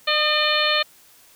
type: harmonic tone with a mistuned harmonic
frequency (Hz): 603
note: D5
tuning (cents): +46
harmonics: 1 / 2 / 3 / 4 / 5 / 6 / 7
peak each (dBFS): -25 / -25 / -25 / -25 / -25 / -25 / -25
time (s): 0.07-0.83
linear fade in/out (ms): 10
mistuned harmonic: 2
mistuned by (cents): +25
effects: white hiss -52 dBFS RMS until 1.35 s